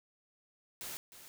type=noise with echo; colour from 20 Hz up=white; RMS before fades=-43 dBFS; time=0.81-0.97 s; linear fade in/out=0 ms; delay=310 ms; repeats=1; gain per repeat=-11 dB; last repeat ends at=1.28 s; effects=none